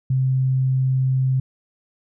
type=tone; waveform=sine; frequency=131 Hz; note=C3; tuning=2 cents sharp; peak=-16 dBFS; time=0.1-1.4 s; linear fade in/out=5 ms; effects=none